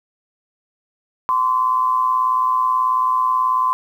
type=tone pair together; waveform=sine; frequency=1029 / 1147.4 Hz; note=C6 / D6; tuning=-29 / -41 cents; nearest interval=major second; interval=188 cents; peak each=-15 / -23 dBFS; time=1.29-3.73 s; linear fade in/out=0 ms; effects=8-bit